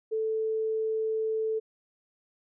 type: tone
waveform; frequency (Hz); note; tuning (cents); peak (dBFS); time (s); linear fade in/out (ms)
sine; 440; A4; 0; -26; 0.11-1.6; 20
effects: none